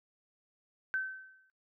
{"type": "tone with exponential decay", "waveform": "sine", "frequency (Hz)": 1537, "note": "G6", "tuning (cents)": -35, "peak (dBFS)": -28, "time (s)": [0.94, 1.5], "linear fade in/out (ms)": 0, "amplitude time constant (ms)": 120, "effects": ["noise-tail reverb RT60 0.1 s tail -17 dB re dry"]}